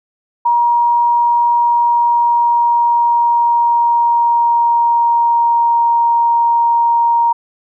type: tone with pitch glide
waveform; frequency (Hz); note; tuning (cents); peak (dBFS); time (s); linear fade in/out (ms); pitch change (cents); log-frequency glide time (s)
sine; 949 to 936.5; A#5 to A#5; +31 to +8; -9; 0.45-7.33; 10; -23; 1.53-5.84
effects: none